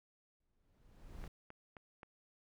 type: noise with exponential growth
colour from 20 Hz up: brown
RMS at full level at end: -45 dBFS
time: 0.4-1.28 s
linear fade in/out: 5 ms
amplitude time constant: 190 ms
type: click train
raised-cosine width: 0.5 ms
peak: -36 dBFS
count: 4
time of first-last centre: 1.24-2.032 s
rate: 3.79 Hz
effects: none